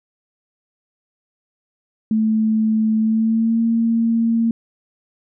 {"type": "tone with pitch glide", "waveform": "sine", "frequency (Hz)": [218.9, 229], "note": ["A3", "A#3"], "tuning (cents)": [-9, -31], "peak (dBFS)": -14, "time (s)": [2.11, 4.51], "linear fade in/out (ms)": 2, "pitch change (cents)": 78, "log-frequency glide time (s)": [2.98, 3.62], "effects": []}